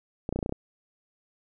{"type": "clicks", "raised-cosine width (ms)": 2, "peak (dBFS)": -16, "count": 8, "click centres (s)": [0.291, 0.326, 0.36, 0.39, 0.428, 0.461, 0.494, 0.524], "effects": []}